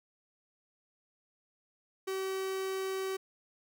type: tone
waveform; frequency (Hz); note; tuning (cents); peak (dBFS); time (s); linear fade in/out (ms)
45% pulse; 382.3; G4; -43; -33; 2.07-3.17; 10
effects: none